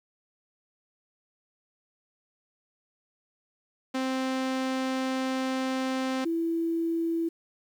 sawtooth / sine tone pair in turn, 261.6 / 331.7 Hz, C4 / E4, 0 / +11 cents, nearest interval major third, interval 411 cents, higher second, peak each -23 / -25 dBFS, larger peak first, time 3.94-6.25 / 6.25-7.29 s, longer first, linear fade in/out 10 ms, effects low-pass 6000 Hz 12 dB/octave + 9-bit

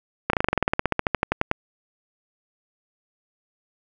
slowing click train, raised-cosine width 0.5 ms, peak -4 dBFS, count 21, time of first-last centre 0.3-1.514 s, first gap 33 ms, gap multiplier 1.06, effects none

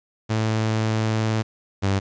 sawtooth tone pair in turn, 110.1 / 98.09 Hz, A2 / G2, +2 / +2 cents, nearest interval major second, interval 200 cents, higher first, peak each -16 / -15 dBFS, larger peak second, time 0.29-1.43 / 1.82-2 s, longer first, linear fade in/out 20 ms, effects resampled to 16000 Hz + 9-bit

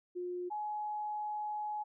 sine tone pair in turn, 357.2 / 843 Hz, F4 / G#5, +39 / +26 cents, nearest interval octave + minor third, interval 1487 cents, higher second, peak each -36 / -35 dBFS, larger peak second, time 0.15-0.5 / 0.5-1.84 s, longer second, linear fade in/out 20 ms, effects none

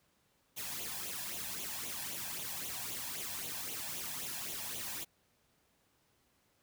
white noise with flanger, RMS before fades -41 dBFS, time 0.56-5.05 s, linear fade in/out 20 ms, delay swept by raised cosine 0.29 to 1.22 ms, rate 3.8 Hz, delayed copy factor +0.65, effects pink hiss -73 dBFS RMS until 6.62 s + high-pass 60 Hz 12 dB/octave

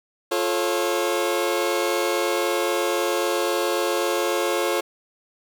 sawtooth chord, F augmented, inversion none, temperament just, 349.2 / 436.5 / 545.7 Hz, F4 / A4 / C#5, 0 / -14 / -27 cents, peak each -21 / -22 / -21 dBFS, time 0.31-4.81 s, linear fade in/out 10 ms, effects none

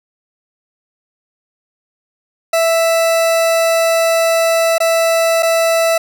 40% pulse tone with dropouts, 660 Hz, E5, 2 cents sharp, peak -10 dBFS, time 2.53-5.98 s, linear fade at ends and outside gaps 5 ms, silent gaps 4.782-4.802 / 5.425-5.429 s, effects none

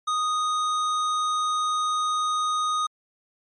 sine tone with hard clipping, 1242 Hz, D#6, 3 cents flat, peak -24 dBFS, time 0.07-2.87 s, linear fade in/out 10 ms, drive 13 dB, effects MP3 48 kbps

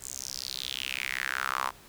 sawtooth tone with high-pass filter sweep, 65.41 Hz, C2, in tune, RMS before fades -34 dBFS, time 0-1.72 s, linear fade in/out 50 ms, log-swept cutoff 7900 to 980 Hz, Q 4.5, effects pink hiss -53 dBFS RMS until 1.88 s

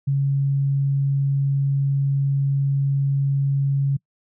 sine tone, 138.59 Hz, C#3, in tune, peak -17 dBFS, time 0.07-3.97 s, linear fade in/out 10 ms, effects noise-tail reverb RT60 0.1 s tail -25 dB re dry

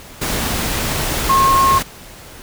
sine tone in noise, 1079 Hz, C#6, 47 cents flat, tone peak -10 dBFS, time 1.29-1.79 s, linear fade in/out 10 ms, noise pink, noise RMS -20 dBFS, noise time 0.21-1.83 s, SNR +7 dB, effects pink hiss -38 dBFS RMS until 2.42 s

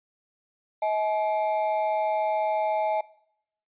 triangle ring-modulated tone, 745 Hz, F#5, 12 cents sharp, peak -18 dBFS, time 0.82-3.01 s, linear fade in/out 5 ms, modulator 107 Hz, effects noise-tail reverb RT60 0.7 s tail -20 dB re dry + resampled to 8000 Hz

